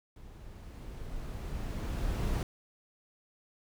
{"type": "noise with level ramp", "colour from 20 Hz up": "brown", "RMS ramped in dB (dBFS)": [-50, -29], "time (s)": [0.16, 2.43], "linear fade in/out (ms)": 2, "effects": []}